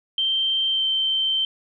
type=tone with pitch glide; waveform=sine; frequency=3136 to 3113 Hz; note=G7 to G7; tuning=0 to -13 cents; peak=-19 dBFS; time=0.18-1.45 s; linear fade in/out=2 ms; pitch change=-13 cents; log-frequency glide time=0.7-0.84 s; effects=none